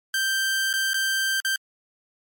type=tone with dropouts; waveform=sawtooth; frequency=1568 Hz; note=G6; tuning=in tune; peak=-18 dBFS; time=0.14-1.56 s; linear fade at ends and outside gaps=2 ms; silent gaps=0.73-0.737 / 0.934-0.942 / 1.403-1.448 s; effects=MP3 96 kbps